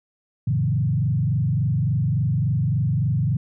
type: tone with frequency modulation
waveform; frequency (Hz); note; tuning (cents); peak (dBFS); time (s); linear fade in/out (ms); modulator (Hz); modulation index
sine; 131; C3; +2; -18; 0.47-3.37; 5; 23.5; 1.4
effects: none